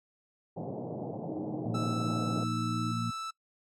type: band-pass noise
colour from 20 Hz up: pink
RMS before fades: -38 dBFS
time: 0.56-2.44 s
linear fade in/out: 10 ms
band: 120 to 780 Hz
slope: 48 dB/octave
type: tone with vibrato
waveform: sine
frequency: 311.1 Hz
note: D#4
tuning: in tune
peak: -37 dBFS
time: 1.27-2.92 s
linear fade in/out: 10 ms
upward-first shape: triangle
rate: 6.1 Hz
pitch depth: 12 cents each way
type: harmonic tone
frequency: 57.5 Hz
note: A#1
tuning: 23 cents flat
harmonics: 2 / 3 / 4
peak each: -34 / -38 / -35 dBFS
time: 1.65-3.11 s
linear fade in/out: 10 ms
type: tone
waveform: 45% pulse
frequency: 1318.5 Hz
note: E6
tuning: in tune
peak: -35 dBFS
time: 1.74-3.31 s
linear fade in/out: 10 ms
effects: noise-tail reverb RT60 0.1 s tail -21 dB re dry + low-pass 8000 Hz 12 dB/octave